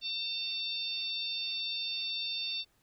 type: harmonic tone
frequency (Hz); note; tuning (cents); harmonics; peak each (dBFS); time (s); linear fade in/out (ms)
902; A5; +43; 3 / 4 / 5 / 6; -41 / -36 / -37 / -49; 0.01-2.65; 50
effects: pink hiss -71 dBFS RMS until 2.82 s